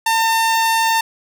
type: tone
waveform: sawtooth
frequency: 903 Hz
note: A5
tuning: 45 cents sharp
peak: -10 dBFS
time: 0.06-1.01 s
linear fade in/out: 5 ms
effects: none